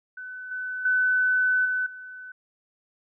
sine tone with level steps, 1506 Hz, F#6, 30 cents sharp, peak -35 / -29 / -19 / -23 / -38 dBFS, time 0.17-2.32 s, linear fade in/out 5 ms, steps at 0.51 / 0.85 / 1.65 / 1.86 s, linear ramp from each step 5 ms, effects none

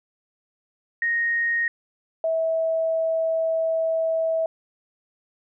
sine tone pair in turn, 1864.7 / 649.8 Hz, A#6 / E5, 0 / -25 cents, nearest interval octave + tritone, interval 1825 cents, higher first, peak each -20 dBFS, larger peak neither, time 1.02-1.68 / 2.24-4.46 s, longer second, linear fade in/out 2 ms, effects none

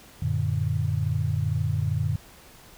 sine tone cluster, 92.6 / 114.9 / 147.9 Hz, F#2 / A#2 / D3, +2 / -25 / +13 cents, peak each -27 dBFS, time 0.22-2.16 s, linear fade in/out 5 ms, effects pink hiss -50 dBFS RMS until 2.77 s

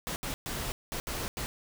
pink noise bursts at uneven times, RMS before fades -35 dBFS, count 6, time 0.07-0.16 / 0.23-0.34 / 0.46-0.72 / 0.92-1 / 1.07-1.28 / 1.37-1.46 s, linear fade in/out 0 ms, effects none

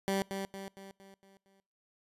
15% pulse tone with echo, 194.8 Hz, G3, 11 cents flat, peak -23 dBFS, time 0.08-0.22 s, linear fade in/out 0 ms, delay 230 ms, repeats 6, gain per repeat -6 dB, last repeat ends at 1.6 s, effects noise-tail reverb RT60 0.6 s tail -25 dB re dry + resampled to 32000 Hz

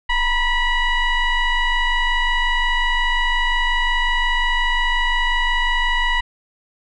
sine tone with frequency modulation, 987.8 Hz, B5, in tune, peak -14 dBFS, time 0.09-6.21 s, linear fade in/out 10 ms, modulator 965 Hz, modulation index 1.8, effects tanh soft clip ceiling -12 dBFS

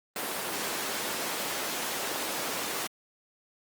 pink high-pass noise, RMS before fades -33 dBFS, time 0.16-2.87 s, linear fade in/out 2 ms, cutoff 340 Hz, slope 12 dB/octave, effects Opus 32 kbps

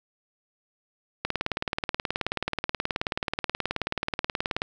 click train, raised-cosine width 0.3 ms, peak -10 dBFS, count 64, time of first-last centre 1.25-4.619 s, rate 18.7 Hz, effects none

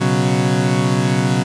30% pulse chord, B suspended second, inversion none, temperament equal, 123.47 / 138.59 / 185 Hz, B2 / C#3 / F#3, 0 / 0 / 0 cents, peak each -16 dBFS, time 0-1.44 s, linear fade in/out 20 ms, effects resampled to 22050 Hz + 8-bit

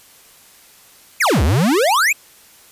square exponential two-way sweep, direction down then up, 2621 to 64 to 2621 Hz, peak -13 dBFS, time 1.2-2.13 s, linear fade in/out 10 ms, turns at 1.43 s, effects white hiss -47 dBFS RMS until 2.71 s + resampled to 32000 Hz

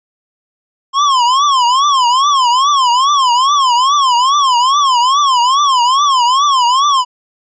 square tone with vibrato, 1055 Hz, C6, 14 cents sharp, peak -9 dBFS, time 0.93-7.05 s, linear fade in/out 50 ms, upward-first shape triangle, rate 2.4 Hz, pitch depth 210 cents each way, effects resampled to 16000 Hz

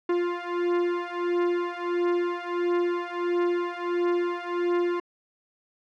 45% pulse beating tone pair, 349.2 / 350.7 Hz, F4 / F4, 0 / +7 cents, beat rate 1.5 Hz, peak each -27 dBFS, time 0.09-5 s, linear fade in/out 5 ms, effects low-pass 2000 Hz 12 dB/octave

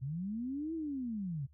sine linear two-way sweep, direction up then down, 123.47 to 332 to 126.8 Hz, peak -35 dBFS, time 0.01-1.47 s, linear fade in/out 20 ms, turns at 0.74 s, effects added 74 Hz sine -59 dBFS peak until 1.53 s

